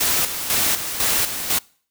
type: noise with tremolo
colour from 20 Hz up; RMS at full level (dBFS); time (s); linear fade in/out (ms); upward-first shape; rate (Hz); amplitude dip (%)
white; -19; 0-1.59; 10; square; 2; 60
effects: noise-tail reverb RT60 0.5 s tail -25 dB re dry